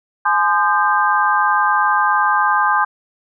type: tone cluster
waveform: sine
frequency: 843 / 1033 / 1216 / 1573 Hz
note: G#5 / C6 / D#6 / G6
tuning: +26 / -22 / -40 / +6 cents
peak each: -18 dBFS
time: 0.25-2.85 s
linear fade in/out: 10 ms
effects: none